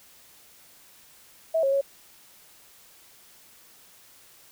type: tone with pitch steps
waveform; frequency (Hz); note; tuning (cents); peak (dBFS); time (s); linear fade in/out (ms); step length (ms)
sine; 649 / 545 / 553; E5 / C#5 / C#5; -27 / -29 / -4; -20; 1.54-1.813; 10; 91
effects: white hiss -54 dBFS RMS until 4.51 s